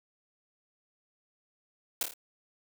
white noise with echo, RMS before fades -29 dBFS, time 2.01-2.03 s, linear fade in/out 2 ms, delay 27 ms, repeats 4, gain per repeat -5 dB, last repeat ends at 2.138 s, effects none

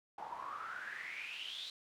pink noise with band-pass filter sweep, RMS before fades -45 dBFS, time 0.18-1.7 s, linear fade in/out 2 ms, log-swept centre 810 to 3900 Hz, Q 9.1, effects none

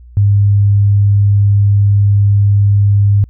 sine tone, 101.3 Hz, G#2, 43 cents flat, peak -6 dBFS, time 0.17-3.24 s, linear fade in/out 0 ms, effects added 60 Hz sine -34 dBFS peak until 3.29 s

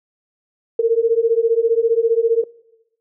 sine beating tone pair, 450.7 / 465.7 Hz, A4 / A#4, +42 / -2 cents, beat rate 15 Hz, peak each -16 dBFS, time 0.79-2.44 s, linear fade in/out 5 ms, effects noise-tail reverb RT60 0.9 s tail -22 dB re dry

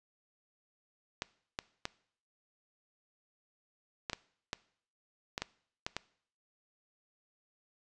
clicks, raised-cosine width 0.2 ms, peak -17 dBFS, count 10, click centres 1.221 / 1.589 / 1.854 / 4.098 / 4.132 / 4.531 / 5.379 / 5.42 / 5.865 / 5.966 s, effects noise-tail reverb RT60 0.6 s tail -21 dB re dry + resampled to 22050 Hz

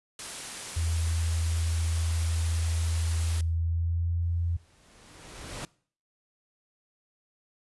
white noise, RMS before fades -38 dBFS, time 0.19-3.41 s, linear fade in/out 2 ms
sine tone with pitch glide, 82.4 to 85.16 Hz, E2 to F2, 0 to -43 cents, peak -25 dBFS, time 0.76-4.57 s, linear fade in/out 10 ms, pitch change +57 cents, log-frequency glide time 3.48-4.11 s
pink noise with exponential growth, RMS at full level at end -36 dBFS, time 4.22-5.65 s, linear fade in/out 1 ms, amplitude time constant 310 ms
effects noise-tail reverb RT60 0.5 s tail -23 dB re dry + resampled to 24000 Hz

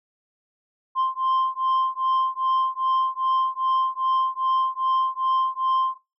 sine beating tone pair, 1046.5 / 1049 Hz, C6 / C6, 0 / +4 cents, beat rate 2.5 Hz, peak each -21 dBFS, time 0.95-5.98 s, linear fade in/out 50 ms, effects noise-tail reverb RT60 0.3 s tail -24 dB re dry + tanh soft clip ceiling -17 dBFS

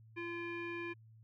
square tone with low-pass filter, 342.8 Hz, F4, 32 cents flat, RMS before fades -42 dBFS, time 0.16-0.94 s, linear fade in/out 20 ms, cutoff 2200 Hz, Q 9.8, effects added 111 Hz sine -57 dBFS peak until 1.23 s

